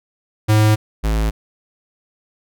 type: tone pair in turn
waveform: square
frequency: 107.5 / 54.08 Hz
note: A2 / A1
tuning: -40 / -29 cents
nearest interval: octave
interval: 1189 cents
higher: first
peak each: -11 / -16 dBFS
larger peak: first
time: 0.48-0.76 / 1.03-1.31 s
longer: neither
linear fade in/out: 20 ms
effects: none